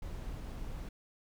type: noise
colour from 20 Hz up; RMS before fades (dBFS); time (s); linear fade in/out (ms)
brown; -41; 0.02-0.89; 5
effects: none